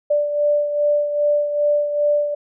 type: beating tone pair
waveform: sine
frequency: 587.3 / 589.8 Hz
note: D5 / D5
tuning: 0 / +7 cents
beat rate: 2.5 Hz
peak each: -16 / -24 dBFS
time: 0.1-2.35 s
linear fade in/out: 10 ms
effects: none